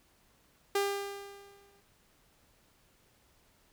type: tone with exponential decay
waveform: sawtooth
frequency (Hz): 400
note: G4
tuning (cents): +35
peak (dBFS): -22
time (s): 0.75-1.81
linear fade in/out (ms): 5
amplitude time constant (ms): 230
effects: pink hiss -67 dBFS RMS until 3.72 s